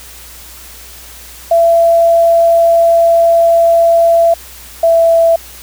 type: tone pair in turn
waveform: sine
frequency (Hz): 672 / 664.7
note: E5 / E5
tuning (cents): +33 / +14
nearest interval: unison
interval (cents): 19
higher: first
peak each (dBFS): -5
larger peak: neither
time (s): 1.51-4.34 / 4.83-5.36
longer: first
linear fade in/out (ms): 5
effects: added 60 Hz sine -38 dBFS peak until 5.62 s + white hiss -34 dBFS RMS until 5.62 s